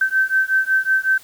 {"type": "beating tone pair", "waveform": "sine", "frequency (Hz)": [1544, 1549.4], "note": ["G6", "G6"], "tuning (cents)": [-27, -21], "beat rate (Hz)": 5.4, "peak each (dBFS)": -18, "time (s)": [0.01, 1.18], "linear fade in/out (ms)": 5, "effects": ["white hiss -46 dBFS RMS until 1.23 s"]}